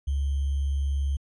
sine tone with sample-and-hold, 69.3 Hz, C#2, in tune, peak -23 dBFS, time 0.07-1.17 s, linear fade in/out 10 ms, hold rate 3150 Hz, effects resampled to 24000 Hz

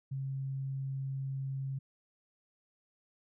sine tone, 135.1 Hz, C#3, 44 cents flat, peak -34 dBFS, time 0.11-1.79 s, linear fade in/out 10 ms, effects none

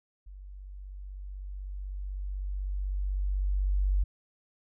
sine tone with level ramp, 48 Hz, G1, 36 cents flat, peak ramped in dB -43 to -22 dBFS, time 0.26-4.04 s, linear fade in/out 10 ms, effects none

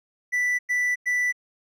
triangle tone bursts, 1975.5 Hz, B6, in tune, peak -19 dBFS, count 3, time 0.32-1.326 s, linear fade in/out 20 ms, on 270 ms, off 98 ms, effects none

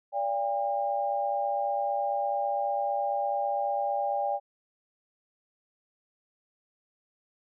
sine tone cluster, 580 / 695 / 804 Hz, D5 / F5 / G5, -22 / -9 / +44 cents, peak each -31 / -35 / -28 dBFS, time 0.12-4.4 s, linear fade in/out 50 ms, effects none

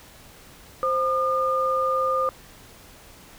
sine tone pair together, 523.3 / 1212 Hz, C5 / D#6, 0 / -46 cents, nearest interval octave + minor third, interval 1454 cents, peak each -24 / -22 dBFS, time 0.83-2.29 s, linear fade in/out 0 ms, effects pink hiss -48 dBFS RMS until 3.38 s

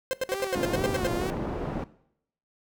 45% pulse tone bursts, 523 Hz, C5, 1 cent flat, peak -24 dBFS, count 10, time 0.11-1.068 s, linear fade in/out 0 ms, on 22 ms, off 82 ms
sawtooth tone with vibrato, 370 Hz, F#4, in tune, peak -27 dBFS, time 0.29-1.3 s, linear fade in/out 0 ms, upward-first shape sine, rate 2.1 Hz, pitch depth 110 cents each way
clicks, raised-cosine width 0.5 ms, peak -26 dBFS, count 6, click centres 0.35 / 0.402 / 0.468 / 0.634 / 1.215 / 1.37 s
white low-pass noise, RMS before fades -31 dBFS, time 0.55-1.84 s, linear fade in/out 2 ms, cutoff 470 Hz, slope 12 dB/octave
effects noise-tail reverb RT60 0.7 s tail -18 dB re dry

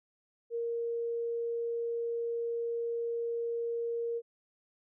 sine tone, 466.8 Hz, A#4, 2 cents sharp, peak -31 dBFS, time 0.5-4.22 s, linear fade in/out 50 ms, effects none

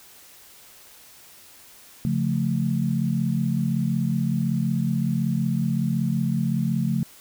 sine chord, Db augmented, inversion none, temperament equal, 138.59 / 174.61 / 220 Hz, Db3 / F3 / A3, 0 / 0 / 0 cents, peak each -25 dBFS, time 2.05-7.03 s, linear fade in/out 0 ms, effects white hiss -49 dBFS RMS until 7.2 s

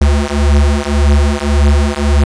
square beating tone pair, 71 / 72.8 Hz, C#2 / D2, +42 / -15 cents, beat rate 1.8 Hz, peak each -12 dBFS, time 0.01-2.24 s, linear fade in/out 5 ms, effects resampled to 22050 Hz

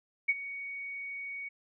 sine tone with ADSR envelope, 2237 Hz, C#7, 15 cents sharp, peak -21 dBFS, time 0.28-1.49 s, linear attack 14 ms, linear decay 38 ms, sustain -16 dB, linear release 11 ms, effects none

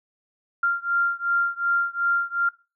sine beating tone pair, 1389 / 1391.7 Hz, F6 / F6, -10 / -6 cents, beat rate 2.7 Hz, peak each -23 / -24 dBFS, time 0.63-2.49 s, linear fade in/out 5 ms, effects noise-tail reverb RT60 0.3 s tail -21 dB re dry

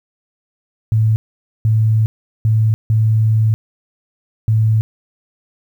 sine tone bursts at uneven times, 110 Hz, A2, in tune, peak -10 dBFS, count 5, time 0.92-1.16 / 1.65-2.06 / 2.45-2.74 / 2.9-3.54 / 4.48-4.81 s, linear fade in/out 0 ms, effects 8-bit

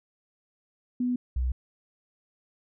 sine tone pair in turn, 247.4 / 62.84 Hz, B3 / B1, +3 / +31 cents, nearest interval 2 octaves, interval 2372 cents, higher first, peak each -24 dBFS, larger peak neither, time 1-1.16 / 1.36-1.52 s, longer neither, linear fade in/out 5 ms, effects none

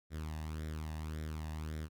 sawtooth tone with flanger, 77.78 Hz, D#2, in tune, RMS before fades -41 dBFS, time 0.1-1.89 s, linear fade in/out 50 ms, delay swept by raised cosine 0.54 to 1.12 ms, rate 1.8 Hz, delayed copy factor +0.65, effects none

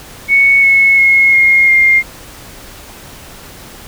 sine tone with pitch steps, 2217 / 2192 / 2166 / 2141 / 2117 Hz, C#7 / C#7 / C#7 / C7 / C7, 0 / -20 / -41 / +39 / +20 cents, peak -5 dBFS, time 0.28-2.03 s, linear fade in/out 50 ms, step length 350 ms, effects pink hiss -34 dBFS RMS until 3.87 s

